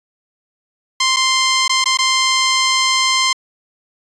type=tone with dropouts; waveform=10% pulse; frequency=1046.5 Hz; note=C6; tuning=in tune; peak=-4 dBFS; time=1-3.33 s; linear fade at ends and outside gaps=5 ms; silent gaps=1.163-1.167 / 1.68-1.694 / 1.842-1.857 / 1.973-1.987 s; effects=resampled to 24000 Hz